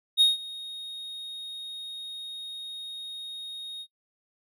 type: tone with ADSR envelope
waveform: triangle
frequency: 3729 Hz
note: A#7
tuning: in tune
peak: -13 dBFS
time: 0.17-3.87 s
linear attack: 40 ms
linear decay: 160 ms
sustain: -21 dB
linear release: 60 ms
effects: noise-tail reverb RT60 0.1 s tail -25 dB re dry